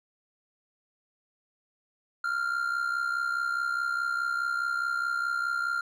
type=tone with amplitude modulation; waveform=triangle; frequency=1393 Hz; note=F6; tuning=5 cents flat; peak=-22 dBFS; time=2.24-5.81 s; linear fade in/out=5 ms; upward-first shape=sine; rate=64.8 Hz; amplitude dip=65%; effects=none